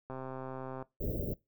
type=click train; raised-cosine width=1 ms; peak=-28 dBFS; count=96; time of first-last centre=0.1-0.825 s; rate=131 Hz
type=band-stop noise; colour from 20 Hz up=pink; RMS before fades=-35 dBFS; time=1-1.34 s; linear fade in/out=10 ms; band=610 to 16000 Hz; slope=96 dB/octave
effects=noise-tail reverb RT60 0.2 s tail -20 dB re dry